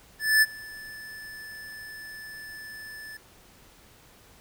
square tone with ADSR envelope, 1747 Hz, A6, 13 cents flat, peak -16 dBFS, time 0.19-3.17 s, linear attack 230 ms, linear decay 34 ms, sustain -24 dB, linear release 3 ms, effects pink hiss -55 dBFS RMS until 4.4 s

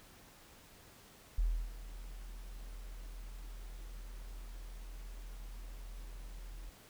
sine tone with ADSR envelope, 41.2 Hz, E1, in tune, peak -27 dBFS, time 1.38-6.7 s, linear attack 7 ms, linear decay 310 ms, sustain -17 dB, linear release 10 ms, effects pink hiss -59 dBFS RMS until 6.89 s

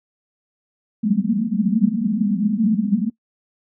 pink band-pass noise, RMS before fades -19 dBFS, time 1.03-3.1 s, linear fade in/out 10 ms, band 190 to 230 Hz, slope 96 dB/octave, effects noise-tail reverb RT60 0.1 s tail -21 dB re dry

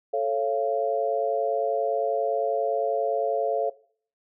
sine chord, A augmented, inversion none, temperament just, 440 / 550 / 687.5 Hz, A4 / C#5 / E#5, 0 / -14 / -27 cents, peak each -27 dBFS, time 0.13-3.7 s, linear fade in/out 10 ms, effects noise-tail reverb RT60 0.5 s tail -19 dB re dry

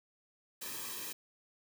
white noise with comb filter, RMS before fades -42 dBFS, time 0.61-1.13 s, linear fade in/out 10 ms, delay 1.4 ms, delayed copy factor -0.8, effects none

